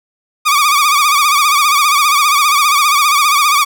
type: tone with vibrato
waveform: sawtooth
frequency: 1174.7 Hz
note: D6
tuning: in tune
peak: -5 dBFS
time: 0.45-3.65 s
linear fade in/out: 20 ms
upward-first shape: sine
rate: 15 Hz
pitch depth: 92 cents each way
effects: none